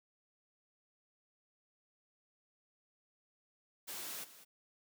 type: noise with echo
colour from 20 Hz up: white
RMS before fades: -44 dBFS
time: 3.87-4.25 s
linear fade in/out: 20 ms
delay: 200 ms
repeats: 1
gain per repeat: -14 dB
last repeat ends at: 4.45 s
effects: high-pass 150 Hz 12 dB/octave